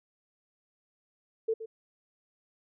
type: tone with echo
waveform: sine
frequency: 446.3 Hz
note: A4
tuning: 25 cents sharp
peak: -25 dBFS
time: 1.48-1.54 s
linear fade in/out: 10 ms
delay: 120 ms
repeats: 1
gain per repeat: -12 dB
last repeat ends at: 1.66 s
effects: none